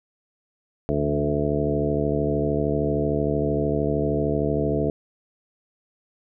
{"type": "harmonic tone with a mistuned harmonic", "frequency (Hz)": 73.1, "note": "D2", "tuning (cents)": -7, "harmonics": [1, 2, 3, 4, 5, 6, 7, 9], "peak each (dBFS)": [-31, -27, -31, -27, -31, -26, -31, -29], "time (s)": [0.89, 4.9], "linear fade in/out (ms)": 0, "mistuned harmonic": 2, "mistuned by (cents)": 20, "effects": []}